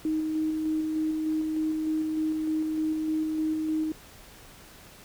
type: tone with tremolo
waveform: sine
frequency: 313 Hz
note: D#4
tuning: 10 cents sharp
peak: -24 dBFS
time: 0.05-3.92 s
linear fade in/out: 2 ms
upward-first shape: square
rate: 3.3 Hz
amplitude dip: 25%
effects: pink hiss -50 dBFS RMS until 5.04 s